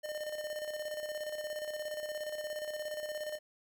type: tone with tremolo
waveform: square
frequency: 606 Hz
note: D#5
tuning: 46 cents flat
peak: -36 dBFS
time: 0.03-3.39 s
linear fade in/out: 20 ms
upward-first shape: square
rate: 17 Hz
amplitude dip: 50%
effects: none